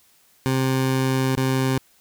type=tone with dropouts; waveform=20% pulse; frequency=131.7 Hz; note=C3; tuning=12 cents sharp; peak=-14 dBFS; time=0.46-1.78 s; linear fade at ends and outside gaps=0 ms; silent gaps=1.353-1.373 s; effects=white hiss -58 dBFS RMS until 2 s